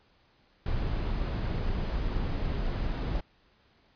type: noise with ADSR envelope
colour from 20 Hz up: brown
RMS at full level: -26 dBFS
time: 0.66-3.21 s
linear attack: 4 ms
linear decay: 4 ms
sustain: -4 dB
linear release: 12 ms
effects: pink hiss -65 dBFS RMS until 3.95 s + resampled to 11025 Hz